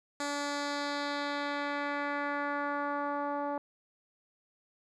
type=tone with low-pass filter sweep; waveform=10% pulse; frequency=287.6 Hz; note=D4; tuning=36 cents flat; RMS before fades=-34 dBFS; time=0.2-3.58 s; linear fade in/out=2 ms; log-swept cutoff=7600 to 830 Hz; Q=1.5; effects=none